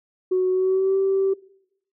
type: tone with pitch glide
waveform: sine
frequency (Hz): 370 to 387.3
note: F#4 to G4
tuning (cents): 0 to -21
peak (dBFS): -16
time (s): 0.31-1.34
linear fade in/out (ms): 10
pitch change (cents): +79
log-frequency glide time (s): 0.51-0.96
effects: noise-tail reverb RT60 0.8 s tail -21 dB re dry + tanh soft clip ceiling -13 dBFS